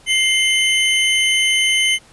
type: tone pair together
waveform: square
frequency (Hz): 2100 / 3037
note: C7 / F#7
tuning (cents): +6 / +44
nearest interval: tritone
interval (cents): 638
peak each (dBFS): -17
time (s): 0.06-1.99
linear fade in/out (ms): 50
effects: pink hiss -48 dBFS RMS until 2.12 s + resampled to 24000 Hz